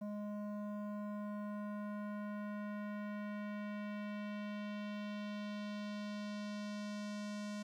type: tone with low-pass filter sweep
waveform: square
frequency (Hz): 207.7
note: G#3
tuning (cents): 0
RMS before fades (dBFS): -43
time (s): 0.01-7.63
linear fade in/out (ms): 10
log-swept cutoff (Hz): 770 to 7100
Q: 1.3
effects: 12-bit